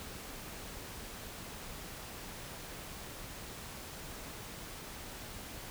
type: silence
effects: pink hiss -46 dBFS RMS until 5.7 s